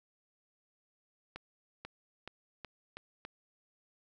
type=accelerating click train; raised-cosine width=0.3 ms; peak=-27 dBFS; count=6; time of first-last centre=1.36-3.251 s; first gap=490 ms; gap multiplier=0.87; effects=none